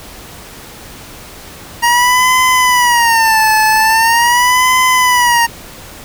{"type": "tone with vibrato", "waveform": "25% pulse", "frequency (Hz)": 940, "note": "A#5", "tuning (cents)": 14, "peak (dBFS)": -4, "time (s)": [1.82, 5.47], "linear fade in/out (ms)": 20, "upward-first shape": "sine", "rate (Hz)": 0.42, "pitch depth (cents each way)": 140, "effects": ["pink hiss -33 dBFS RMS until 6.04 s"]}